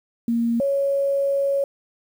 sine tone pair in turn, 233.1 / 555.5 Hz, A#3 / C#5, 0 / +4 cents, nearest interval octave + minor third, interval 1504 cents, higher second, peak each -18 dBFS, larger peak neither, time 0.28-0.6 / 0.6-1.64 s, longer second, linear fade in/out 2 ms, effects 8-bit

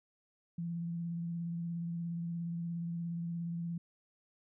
sine tone with vibrato, 169.5 Hz, E3, 49 cents sharp, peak -35 dBFS, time 0.58-3.78 s, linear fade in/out 5 ms, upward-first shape sine, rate 17 Hz, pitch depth 21 cents each way, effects none

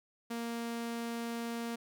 sawtooth tone, 233.1 Hz, A#3, in tune, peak -32 dBFS, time 0.3-1.76 s, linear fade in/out 10 ms, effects none

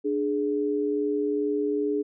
sine tone pair together, 295.4 / 417.8 Hz, D4 / G#4, +10 / +10 cents, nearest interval tritone, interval 600 cents, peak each -27 / -25 dBFS, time 0.04-2.03 s, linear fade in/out 20 ms, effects none

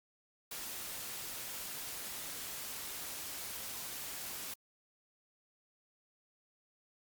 white noise, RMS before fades -43 dBFS, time 0.51-4.54 s, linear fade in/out 5 ms, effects Opus 48 kbps

